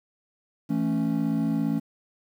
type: chord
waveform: triangle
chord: A major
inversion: second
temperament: equal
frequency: 164.81 / 220 / 277.2 Hz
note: E3 / A3 / C#4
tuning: 0 / 0 / 0 cents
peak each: -26 / -24 / -24 dBFS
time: 0.69-1.8 s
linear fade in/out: 20 ms
effects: tanh soft clip ceiling -14 dBFS + 9-bit